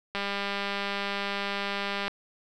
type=click train; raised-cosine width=0.3 ms; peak=-15 dBFS; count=387; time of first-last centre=0.15-2.08 s; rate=200 Hz; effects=none